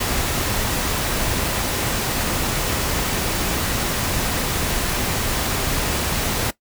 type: noise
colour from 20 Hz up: pink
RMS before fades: -22 dBFS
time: 0-6.51 s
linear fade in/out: 10 ms
effects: noise-tail reverb RT60 0.1 s tail -17 dB re dry